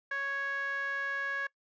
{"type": "tone with band-pass filter", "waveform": "sawtooth", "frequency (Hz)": 554.4, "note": "C#5", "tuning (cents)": 0, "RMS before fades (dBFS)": -34, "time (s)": [0.11, 1.47], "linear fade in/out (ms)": 5, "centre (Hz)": 1600, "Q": 6.1, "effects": ["noise-tail reverb RT60 0.1 s tail -22 dB re dry", "resampled to 16000 Hz"]}